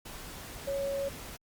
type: tone in noise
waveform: sine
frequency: 554.4 Hz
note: C#5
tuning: in tune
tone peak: -30 dBFS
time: 0.67-1.09 s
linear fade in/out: 10 ms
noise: pink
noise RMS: -44 dBFS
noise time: 0.05-1.37 s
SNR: +11 dB
effects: Opus 48 kbps